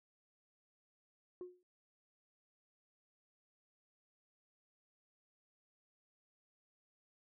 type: tone with exponential decay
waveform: sine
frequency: 360.6 Hz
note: F#4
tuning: 45 cents flat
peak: -39 dBFS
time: 1.41-1.63 s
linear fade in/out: 1 ms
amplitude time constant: 47 ms
effects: tanh soft clip ceiling -41 dBFS